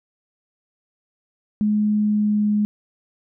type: tone with pitch glide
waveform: sine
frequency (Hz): 210.6 to 209.1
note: G#3 to G#3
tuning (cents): +24 to +12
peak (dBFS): -16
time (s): 1.61-2.65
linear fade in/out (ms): 0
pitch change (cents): -12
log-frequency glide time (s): 1.94-2.52
effects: none